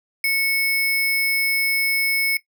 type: tone with sample-and-hold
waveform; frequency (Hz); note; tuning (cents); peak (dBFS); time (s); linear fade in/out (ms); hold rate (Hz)
sine; 2200; C#7; -14; -17; 0.24-2.37; 2; 7350
effects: noise-tail reverb RT60 0.1 s tail -17 dB re dry